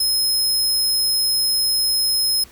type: tone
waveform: sawtooth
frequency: 5140 Hz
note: E8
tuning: 45 cents flat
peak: -14 dBFS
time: 0-2.44 s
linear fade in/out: 5 ms
effects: added 60 Hz sine -49 dBFS peak until 2.51 s + pink hiss -47 dBFS RMS until 2.51 s